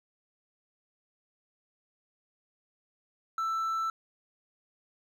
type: tone with hard clipping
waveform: triangle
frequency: 1327 Hz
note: E6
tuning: 11 cents sharp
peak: -29 dBFS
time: 3.38-3.9 s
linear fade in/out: 2 ms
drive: 5 dB
effects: none